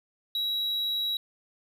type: tone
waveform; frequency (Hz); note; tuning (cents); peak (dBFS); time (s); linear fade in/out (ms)
triangle; 3877; B7; -33; -25; 0.35-1.17; 2
effects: none